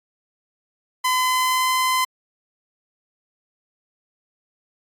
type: tone with pitch glide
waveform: sawtooth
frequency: 1017 to 1026.4 Hz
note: C6 to C6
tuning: -50 to -34 cents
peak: -14 dBFS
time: 1.04-2.05 s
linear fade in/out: 10 ms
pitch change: +16 cents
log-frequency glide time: 1.16-1.73 s
effects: AAC 64 kbps